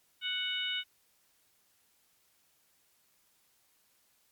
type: harmonic tone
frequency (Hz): 740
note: F#5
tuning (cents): 0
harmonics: 2 / 3 / 4 / 5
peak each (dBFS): -40 / -39 / -34 / -38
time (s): 0.21-0.84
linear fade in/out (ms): 50
effects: white hiss -70 dBFS RMS until 4.31 s + MP3 96 kbps